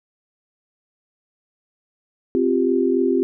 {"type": "chord", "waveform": "sine", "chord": "C suspended fourth", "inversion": "none", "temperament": "just", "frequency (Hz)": [261.6, 348.8, 392.4], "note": ["C4", "F4", "G4"], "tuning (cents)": [0, -2, 2], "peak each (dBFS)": -20, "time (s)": [2.35, 3.23], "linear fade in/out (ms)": 0, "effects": []}